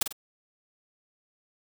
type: noise with echo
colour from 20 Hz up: white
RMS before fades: -23 dBFS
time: 0.01-0.03 s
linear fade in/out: 5 ms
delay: 48 ms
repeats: 2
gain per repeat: -8 dB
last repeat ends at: 0.126 s
effects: none